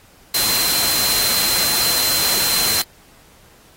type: tone in noise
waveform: sine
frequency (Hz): 4116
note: C8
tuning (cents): -29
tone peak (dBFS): -20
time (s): 0.34-2.82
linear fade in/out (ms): 5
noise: white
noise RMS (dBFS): -19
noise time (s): 0.34-2.82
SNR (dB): -4
effects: pink hiss -50 dBFS RMS until 3.76 s + AAC 48 kbps